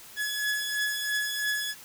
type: beating tone pair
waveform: sawtooth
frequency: 1694 / 1697 Hz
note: G#6 / G#6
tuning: +34 / +37 cents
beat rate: 3 Hz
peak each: -25 / -30 dBFS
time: 0.16-1.75 s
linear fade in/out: 50 ms
effects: white hiss -48 dBFS RMS until 1.84 s